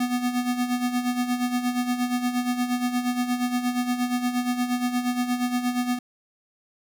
square tone with tremolo, 246.5 Hz, B3, 3 cents flat, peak -21 dBFS, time 0-5.99 s, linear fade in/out 5 ms, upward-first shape sine, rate 8.5 Hz, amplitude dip 65%, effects none

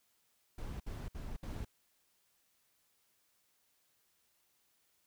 brown noise bursts, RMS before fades -42 dBFS, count 4, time 0.58-1.649 s, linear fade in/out 5 ms, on 220 ms, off 63 ms, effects white hiss -75 dBFS RMS until 5.06 s

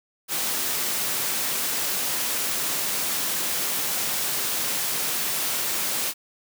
white high-pass noise, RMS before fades -26 dBFS, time 0.28-6.14 s, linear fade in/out 50 ms, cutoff 130 Hz, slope 12 dB/octave, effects none

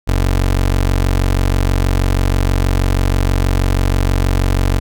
25% pulse tone, 46.25 Hz, F#1, in tune, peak -8 dBFS, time 0.07-4.8 s, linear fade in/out 20 ms, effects none

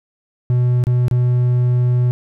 triangle tone with dropouts, 123.47 Hz, B2, in tune, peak -10 dBFS, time 0.5-2.11 s, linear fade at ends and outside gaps 0 ms, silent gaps 0.839-0.869 / 1.082-1.112 s, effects none

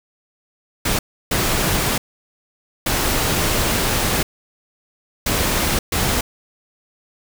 pink noise bursts at uneven times, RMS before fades -19 dBFS, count 5, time 0.85-0.99 / 1.31-1.98 / 2.86-4.23 / 5.26-5.79 / 5.92-6.21 s, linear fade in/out 5 ms, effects none

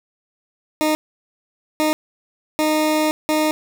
20% pulse tone bursts at uneven times, 308.2 Hz, D#4, 16 cents flat, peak -11 dBFS, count 4, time 0.81-0.95 / 1.8-1.93 / 2.59-3.11 / 3.29-3.51 s, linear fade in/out 0 ms, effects none

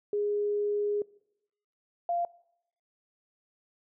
sine tone pair in turn, 413 / 692.7 Hz, G#4 / F5, -10 / -14 cents, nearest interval major sixth, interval 896 cents, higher second, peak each -26 dBFS, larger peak neither, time 0.13-1.02 / 2.09-2.25 s, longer first, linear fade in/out 2 ms, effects noise-tail reverb RT60 0.8 s tail -22 dB re dry

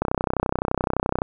click train, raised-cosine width 1 ms, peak -7 dBFS, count 39, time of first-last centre 0.02-1.219 s, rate 31.7 Hz, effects none

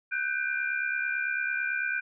sine tone cluster, 1495 / 1564 / 2393 Hz, F#6 / G6 / D7, +17 / -4 / +32 cents, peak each -31 / -31 / -33 dBFS, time 0.11-2.01 s, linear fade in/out 20 ms, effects none

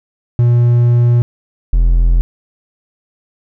triangle tone pair in turn, 120 / 42.43 Hz, B2 / F1, -49 / -49 cents, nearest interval octave + tritone, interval 1800 cents, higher first, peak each -5 dBFS, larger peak neither, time 0.39-1.22 / 1.73-2.21 s, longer first, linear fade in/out 0 ms, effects none

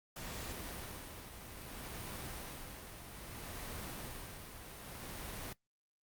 pink noise with tremolo, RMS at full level -44 dBFS, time 0.16-5.53 s, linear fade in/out 5 ms, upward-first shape sine, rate 0.62 Hz, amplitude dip 50%, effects noise-tail reverb RT60 0.1 s tail -17 dB re dry + Opus 48 kbps

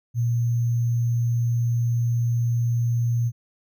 sine tone with sample-and-hold, 118.1 Hz, A#2, 23 cents sharp, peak -19 dBFS, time 0.14-3.32 s, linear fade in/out 50 ms, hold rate 6300 Hz, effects none

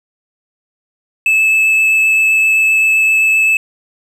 triangle tone with vibrato, 2612 Hz, E7, 17 cents flat, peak -7 dBFS, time 1.26-3.57 s, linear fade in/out 2 ms, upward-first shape triangle, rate 7.7 Hz, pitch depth 9 cents each way, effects none

